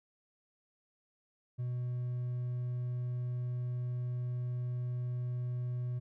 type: tone with hard clipping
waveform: triangle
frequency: 123.47 Hz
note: B2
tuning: in tune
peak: -34 dBFS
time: 1.58-6 s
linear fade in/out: 20 ms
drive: 5 dB
effects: none